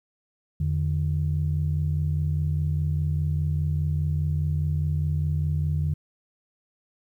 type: tone pair together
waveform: sine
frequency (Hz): 85.09 / 150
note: F2 / D3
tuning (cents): -45 / +37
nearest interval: minor seventh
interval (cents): 982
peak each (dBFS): -24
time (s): 0.6-5.94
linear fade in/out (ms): 5
effects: tanh soft clip ceiling -15 dBFS + 10-bit